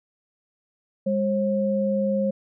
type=tone pair together; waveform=sine; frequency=203 / 538.2 Hz; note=G#3 / C5; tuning=-39 / +49 cents; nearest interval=octave + perfect fourth; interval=1688 cents; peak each=-23 / -23 dBFS; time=1.06-2.31 s; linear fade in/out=10 ms; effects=none